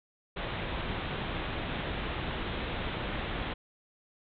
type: low-pass noise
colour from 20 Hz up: pink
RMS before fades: -35 dBFS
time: 0.36-3.54 s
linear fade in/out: 10 ms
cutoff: 3800 Hz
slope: 96 dB/octave
effects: none